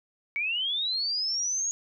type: linear sweep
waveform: sine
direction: up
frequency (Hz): 2217 to 6690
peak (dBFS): -26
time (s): 0.36-1.71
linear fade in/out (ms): 0
effects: none